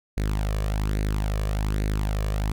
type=tone with flanger; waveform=sawtooth; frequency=51.8 Hz; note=G#1; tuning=4 cents flat; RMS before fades=-25 dBFS; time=0.17-2.52 s; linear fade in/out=5 ms; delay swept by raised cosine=0.46 to 1.76 ms; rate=1.2 Hz; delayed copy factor=+0.6; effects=none